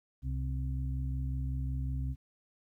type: harmonic tone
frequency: 65.41 Hz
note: C2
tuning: in tune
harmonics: 1 / 2 / 4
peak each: -33 / -36 / -45 dBFS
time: 0.22-2.16 s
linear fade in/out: 50 ms
effects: 12-bit